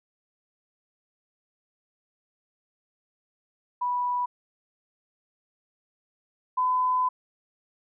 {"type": "tone pair in turn", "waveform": "sine", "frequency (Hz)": [983, 1009.5], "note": ["B5", "B5"], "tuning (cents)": [-8, 38], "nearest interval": "unison", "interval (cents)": 46, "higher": "second", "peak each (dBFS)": [-24, -21], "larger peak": "second", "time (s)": [[3.81, 4.26], [6.57, 7.09]], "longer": "second", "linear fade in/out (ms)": 10, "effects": []}